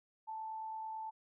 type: tone with amplitude modulation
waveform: sine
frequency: 880 Hz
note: A5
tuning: in tune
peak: -39 dBFS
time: 0.27-1.11 s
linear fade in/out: 20 ms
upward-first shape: sine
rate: 49.1 Hz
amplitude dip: 25%
effects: none